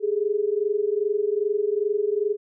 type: tone pair together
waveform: sine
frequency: 402.3 / 424.8 Hz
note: G4 / G#4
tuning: +45 / +39 cents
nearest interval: minor second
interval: 94 cents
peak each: -24 / -23 dBFS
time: 0-2.37 s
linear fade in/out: 50 ms
effects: none